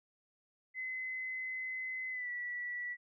sine tone with pitch glide, 2038 to 1951.6 Hz, C7 to B6, -46 to -21 cents, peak -37 dBFS, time 0.74-2.97 s, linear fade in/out 50 ms, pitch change -75 cents, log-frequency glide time 2.1-2.3 s, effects none

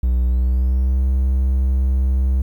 triangle tone with pitch glide, 61.8 to 65.32 Hz, B1 to C2, +2 to -2 cents, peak -12 dBFS, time 0.03-2.42 s, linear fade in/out 5 ms, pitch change +96 cents, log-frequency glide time 0.27-1.02 s, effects 9-bit

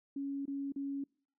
sine tone with dropouts, 277.9 Hz, C#4, 4 cents sharp, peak -35 dBFS, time 0.16-1.04 s, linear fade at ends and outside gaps 5 ms, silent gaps 0.456-0.478 / 0.722-0.76 s, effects noise-tail reverb RT60 0.5 s tail -26 dB re dry

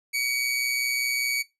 sawtooth tone with amplitude modulation, 2260 Hz, C#7, 33 cents sharp, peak -19 dBFS, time 0.13-1.43 s, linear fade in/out 20 ms, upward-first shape sine, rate 125 Hz, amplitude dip 45%, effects noise-tail reverb RT60 0.2 s tail -19 dB re dry + resampled to 32000 Hz

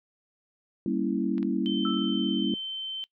sine chord, G diminished seventh, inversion none, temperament equal, 196 / 233.1 / 277.2 / 329.6 Hz, G3 / Bb3 / Db4 / Fb4, 0 / 0 / 0 / 0 cents, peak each -30 dBFS, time 0.86-2.54 s, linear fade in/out 2 ms
clicks, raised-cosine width 0.3 ms, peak -29 dBFS, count 2, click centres 1.381 / 1.429 s
sine tone, 3092 Hz, G7, 24 cents flat, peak -31 dBFS, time 1.66-3.04 s, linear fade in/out 0 ms
sine tone with exponential decay, 1319 Hz, E6, 1 cent sharp, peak -29 dBFS, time 1.85-2.45 s, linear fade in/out 2 ms, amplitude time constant 130 ms
effects noise-tail reverb RT60 0.1 s tail -21 dB re dry

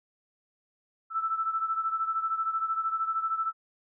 sine beating tone pair, 1318.5 / 1331.5 Hz, E6 / E6, 0 / +17 cents, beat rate 13 Hz, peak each -28 / -33 dBFS, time 1.1-3.53 s, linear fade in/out 50 ms, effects none

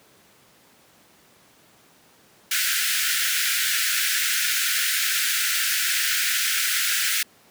pink high-pass noise, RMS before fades -23 dBFS, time 2.51-7.23 s, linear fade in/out 5 ms, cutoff 1400 Hz, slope 96 dB/octave, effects pink hiss -55 dBFS RMS until 7.5 s + high-pass 150 Hz 12 dB/octave

